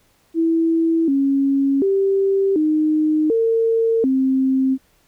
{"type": "tone with pitch steps", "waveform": "sine", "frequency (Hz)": [328.3, 275.1, 390.6, 308.5, 454.1, 264.1], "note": ["E4", "C#4", "G4", "D#4", "A#4", "C4"], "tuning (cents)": [-7, -13, -6, -15, -45, 16], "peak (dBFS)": -14, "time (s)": [0.34, 4.78], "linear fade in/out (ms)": 50, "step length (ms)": 740, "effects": ["pink hiss -59 dBFS RMS until 5.07 s"]}